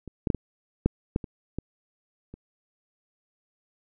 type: clicks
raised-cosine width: 3 ms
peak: -26 / -12 / -8 / -16 / -7 / -11 / -23 / -17 / -28 dBFS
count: 9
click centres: 0.077 / 0.272 / 0.302 / 0.347 / 0.86 / 1.161 / 1.242 / 1.586 / 2.34 s
effects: none